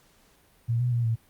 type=tone with pitch steps; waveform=sine; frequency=116.8 / 123.2 / 118.8 / 113.8 Hz; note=A#2 / B2 / A#2 / A#2; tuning=+4 / -4 / +33 / -41 cents; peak=-22 dBFS; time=0.68-1.16 s; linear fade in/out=20 ms; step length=120 ms; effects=pink hiss -61 dBFS RMS until 1.29 s + Opus 48 kbps